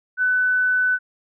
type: tone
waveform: sine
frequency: 1500 Hz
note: F#6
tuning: 23 cents sharp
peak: -16 dBFS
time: 0.17-0.99 s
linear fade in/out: 50 ms
effects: none